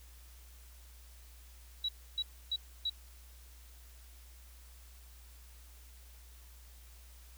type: tone bursts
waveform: sine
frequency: 3900 Hz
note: B7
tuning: 23 cents flat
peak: -31 dBFS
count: 4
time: 1.84-2.898 s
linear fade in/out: 5 ms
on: 47 ms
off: 290 ms
effects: added 60 Hz sine -53 dBFS peak until 7.37 s + white hiss -61 dBFS RMS until 7.37 s